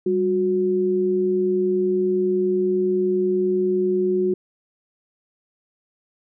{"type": "tone pair together", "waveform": "sine", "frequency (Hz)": [195.8, 365.7], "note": ["G3", "F#4"], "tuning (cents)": [-2, -20], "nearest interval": "major seventh", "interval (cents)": 1082, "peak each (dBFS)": [-25, -18], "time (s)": [0.06, 4.34], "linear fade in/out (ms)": 5, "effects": []}